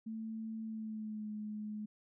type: tone with pitch glide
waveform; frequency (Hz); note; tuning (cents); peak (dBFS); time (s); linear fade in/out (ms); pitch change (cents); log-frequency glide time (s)
sine; 221.8 to 212; A3 to G#3; +14 to +36; -39; 0.06-1.86; 10; -78; 0.63-1.3
effects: none